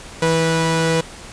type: tone pair together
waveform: sawtooth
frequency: 163.1 / 490.4 Hz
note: E3 / B4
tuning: -18 / -12 cents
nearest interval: octave + perfect fifth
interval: 1906 cents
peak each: -14 dBFS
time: 0.22-1.01 s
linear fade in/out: 5 ms
effects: pink hiss -37 dBFS RMS until 1.32 s + resampled to 22050 Hz